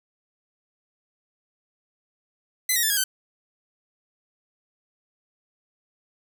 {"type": "tone with pitch steps", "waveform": "5% pulse", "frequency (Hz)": [2021, 1885.7, 1759.4, 1641.6, 1531.6], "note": ["B6", "A#6", "A6", "G#6", "G6"], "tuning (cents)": [39, 19, -1, -21, -41], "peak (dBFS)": -10, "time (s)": [2.69, 3.04], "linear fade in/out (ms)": 5, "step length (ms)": 70, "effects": []}